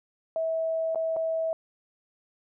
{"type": "tone with dropouts", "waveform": "sine", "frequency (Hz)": 649, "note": "E5", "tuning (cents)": -27, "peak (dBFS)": -25, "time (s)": [0.36, 1.53], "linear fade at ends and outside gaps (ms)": 1, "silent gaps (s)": [[0.948, 0.957], [1.163, 1.167]], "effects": []}